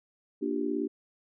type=chord; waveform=sine; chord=G minor seventh; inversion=first; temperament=just; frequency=235.2 / 294 / 352.8 / 392 Hz; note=Bb3 / D4 / F4 / G4; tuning=+16 / +2 / +18 / 0 cents; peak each=-35 / -31 / -36 / -33 dBFS; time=0.41-0.88 s; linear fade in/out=20 ms; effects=none